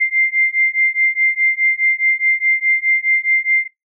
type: beating tone pair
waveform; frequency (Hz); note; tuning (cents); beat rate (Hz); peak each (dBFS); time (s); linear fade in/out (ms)
sine; 2093 / 2097.8; C7 / C7; 0 / +4; 4.8; -16; 0-3.68; 20
effects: noise-tail reverb RT60 0.2 s tail -23 dB re dry